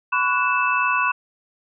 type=tone cluster; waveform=sine; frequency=1003 / 1126 / 1473 / 2632 Hz; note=B5 / C#6 / F#6 / E7; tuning=+26 / +27 / -8 / -3 cents; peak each=-23 dBFS; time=0.12-1.12 s; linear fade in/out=10 ms; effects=none